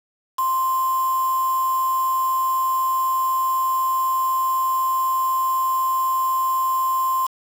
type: tone with quantisation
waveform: sine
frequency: 1046 Hz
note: C6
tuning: 1 cent flat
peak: -18 dBFS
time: 0.38-7.27 s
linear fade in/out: 10 ms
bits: 5
effects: none